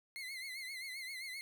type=tone with vibrato; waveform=30% pulse; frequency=2097 Hz; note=C7; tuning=3 cents sharp; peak=-40 dBFS; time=0.16-1.41 s; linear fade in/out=0 ms; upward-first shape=triangle; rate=7.6 Hz; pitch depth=100 cents each way; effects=none